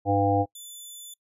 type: harmonic tone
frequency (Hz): 100.1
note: G2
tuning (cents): +37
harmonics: 1 / 3 / 5 / 7 / 8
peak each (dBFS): -26 / -26 / -26 / -26 / -26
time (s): 0.05-0.46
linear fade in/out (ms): 50
type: tone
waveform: 10% pulse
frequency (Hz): 3500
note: A7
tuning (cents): -10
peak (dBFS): -32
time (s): 0.55-1.14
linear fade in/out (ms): 5
effects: noise-tail reverb RT60 0.1 s tail -24 dB re dry + resampled to 32000 Hz